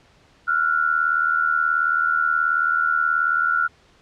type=tone pair together; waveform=sine; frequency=1367 / 1445.6 Hz; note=F6 / F#6; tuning=-37 / -41 cents; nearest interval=minor second; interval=96 cents; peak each=-20 dBFS; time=0.47-3.68 s; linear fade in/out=20 ms; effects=pink hiss -55 dBFS RMS until 4.01 s + low-pass 5000 Hz 12 dB/octave